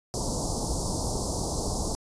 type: band-stop noise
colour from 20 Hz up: pink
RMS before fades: -29 dBFS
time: 0.14-1.95 s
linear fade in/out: 0 ms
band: 1000 to 4600 Hz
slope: 48 dB/octave
effects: resampled to 22050 Hz